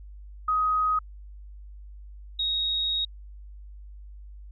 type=tone pair in turn; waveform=sine; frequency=1257 / 3767 Hz; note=D#6 / A#7; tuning=+17 / +17 cents; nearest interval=octave + perfect fifth; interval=1900 cents; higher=second; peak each=-21 / -24 dBFS; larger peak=first; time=0.48-0.99 / 2.39-3.05 s; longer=second; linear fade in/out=5 ms; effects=added 50 Hz sine -41 dBFS peak until 4.51 s